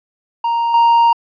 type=tone with level steps; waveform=triangle; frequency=932.3 Hz; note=A#5; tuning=in tune; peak=-12 / -6 dBFS; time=0.44-1.13 s; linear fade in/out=5 ms; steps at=0.74 s; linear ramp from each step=2 ms; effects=resampled to 11025 Hz